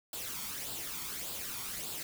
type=noise with flanger; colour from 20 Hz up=white; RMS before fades=-40 dBFS; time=0.13-2.03 s; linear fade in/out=2 ms; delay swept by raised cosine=0.24 to 0.91 ms; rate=1.7 Hz; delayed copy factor=+0.55; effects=none